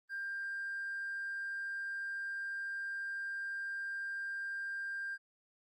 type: tone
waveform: triangle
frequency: 1593 Hz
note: G6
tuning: 27 cents sharp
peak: -34 dBFS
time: 0.09-5.18 s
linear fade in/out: 50 ms
effects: tanh soft clip ceiling -34 dBFS + Opus 32 kbps